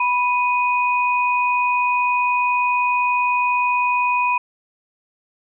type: tone pair together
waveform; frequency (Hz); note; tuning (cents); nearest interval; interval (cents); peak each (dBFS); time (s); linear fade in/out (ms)
sine; 985.1 / 2489; B5 / D#7; -5 / 0; octave + major third; 1605; -17 / -21; 0-4.38; 5
effects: none